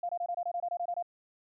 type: tone bursts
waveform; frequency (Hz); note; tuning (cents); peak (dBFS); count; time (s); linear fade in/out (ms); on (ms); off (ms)
sine; 698.5; F5; 0; -30; 12; 0.03-1.026; 5; 61; 24
effects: none